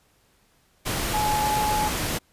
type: tone in noise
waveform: sine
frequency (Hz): 848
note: G#5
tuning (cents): +36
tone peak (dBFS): -22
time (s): 1.13-1.89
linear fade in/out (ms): 20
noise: pink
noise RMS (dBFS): -27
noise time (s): 0.85-2.19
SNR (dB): +2
effects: pink hiss -63 dBFS RMS until 2.32 s + resampled to 32000 Hz